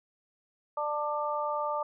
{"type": "harmonic tone", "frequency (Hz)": 296.8, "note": "D4", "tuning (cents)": 18, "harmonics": [2, 3, 4], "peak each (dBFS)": [-33, -33, -33], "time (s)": [0.77, 1.83], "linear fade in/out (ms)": 5, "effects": []}